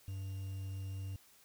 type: tone with quantisation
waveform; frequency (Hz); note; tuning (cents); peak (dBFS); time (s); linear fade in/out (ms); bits
triangle; 96.3; G2; -30; -37; 0.08-1.16; 0; 10
effects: white hiss -64 dBFS RMS until 1.44 s